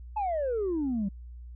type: exponential sweep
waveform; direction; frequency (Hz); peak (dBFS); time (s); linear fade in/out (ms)
sine; down; 880 to 188.3; -25; 0.16-1.09; 10
effects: tanh soft clip ceiling -24 dBFS + added 60 Hz sine -41 dBFS peak until 1.55 s